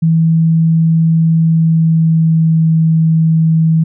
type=tone with pitch glide; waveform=sine; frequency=162.9 to 161.22 Hz; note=E3 to E3; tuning=-20 to -38 cents; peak=-7 dBFS; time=0.02-3.84 s; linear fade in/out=10 ms; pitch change=-18 cents; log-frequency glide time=1.38-2.7 s; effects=none